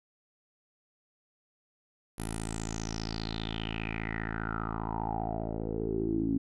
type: tone with low-pass filter sweep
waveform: 10% pulse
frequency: 55 Hz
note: A1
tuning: in tune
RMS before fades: -34 dBFS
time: 2.18-6.38 s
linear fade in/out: 5 ms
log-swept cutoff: 11000 to 270 Hz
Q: 7.3
effects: none